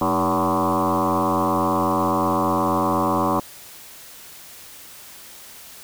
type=tone with frequency modulation; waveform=sine; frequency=659.3 Hz; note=E5; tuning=in tune; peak=-17 dBFS; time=0.01-3.4 s; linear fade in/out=5 ms; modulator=88.2 Hz; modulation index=5.7; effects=white hiss -42 dBFS RMS until 5.83 s